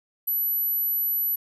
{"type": "tone", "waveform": "sine", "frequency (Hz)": 11840, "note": "F#9", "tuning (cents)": 0, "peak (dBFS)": -22, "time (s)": [0.27, 1.36], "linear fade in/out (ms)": 10, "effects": []}